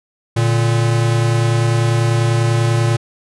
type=tone pair together; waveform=square; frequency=115.9 / 146.02 Hz; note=A#2 / D3; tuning=-10 / -10 cents; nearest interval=major third; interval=400 cents; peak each=-14 / -21 dBFS; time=0.36-2.97 s; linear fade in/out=10 ms; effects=resampled to 24000 Hz